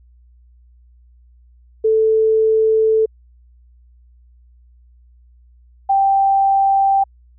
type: tone pair in turn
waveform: sine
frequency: 440 / 784 Hz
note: A4 / G5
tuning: 0 / 0 cents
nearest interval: minor seventh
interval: 1000 cents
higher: second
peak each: -11 dBFS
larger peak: neither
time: 1.84-3.06 / 5.89-7.04 s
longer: first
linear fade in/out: 10 ms
effects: added 60 Hz sine -46 dBFS peak until 7.38 s